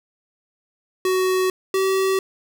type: tone pair in turn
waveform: square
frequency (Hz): 372.7 / 383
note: F#4 / G4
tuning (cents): +13 / -40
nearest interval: unison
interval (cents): 47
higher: second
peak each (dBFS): -18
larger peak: neither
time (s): 1.05-1.5 / 1.74-2.19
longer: neither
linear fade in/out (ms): 2
effects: none